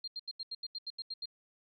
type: tone bursts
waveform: sine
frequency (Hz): 4200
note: C8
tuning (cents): +6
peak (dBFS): -37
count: 11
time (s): 0.04-1.257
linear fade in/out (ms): 5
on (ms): 37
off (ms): 81
effects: none